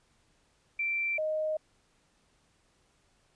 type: tone pair in turn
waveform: sine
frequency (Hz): 2347 / 621.6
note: D7 / D#5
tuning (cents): -2 / -2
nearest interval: octave + major seventh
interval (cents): 2300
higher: first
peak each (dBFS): -28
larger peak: neither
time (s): 0.79-1.18 / 1.18-1.57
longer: neither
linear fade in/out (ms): 5
effects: pink hiss -69 dBFS RMS until 3.35 s + resampled to 22050 Hz